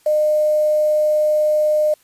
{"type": "tone with quantisation", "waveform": "sine", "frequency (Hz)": 608, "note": "D#5", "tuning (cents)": -40, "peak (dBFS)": -13, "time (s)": [0.06, 1.94], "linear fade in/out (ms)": 5, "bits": 6, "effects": ["white hiss -56 dBFS RMS until 2.03 s", "resampled to 32000 Hz"]}